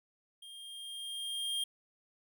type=tone with level ramp; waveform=square; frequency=3213 Hz; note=G7; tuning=42 cents sharp; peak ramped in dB=-49 to -32 dBFS; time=0.42-1.64 s; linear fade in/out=5 ms; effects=none